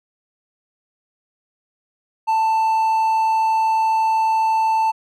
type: tone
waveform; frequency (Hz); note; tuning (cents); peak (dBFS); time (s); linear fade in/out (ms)
triangle; 886; A5; +12; -13; 2.27-4.92; 20
effects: none